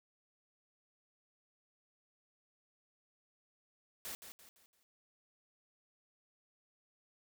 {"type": "noise with echo", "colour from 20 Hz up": "white", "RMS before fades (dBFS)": -44, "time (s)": [4.05, 4.15], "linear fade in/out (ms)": 0, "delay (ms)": 170, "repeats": 4, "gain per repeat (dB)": -8, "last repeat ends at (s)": 4.83, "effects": []}